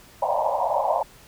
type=band-pass noise; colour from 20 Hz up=pink; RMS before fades=-23 dBFS; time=0.22-1.03 s; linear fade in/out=5 ms; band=540 to 1000 Hz; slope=96 dB/octave; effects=pink hiss -50 dBFS RMS until 1.27 s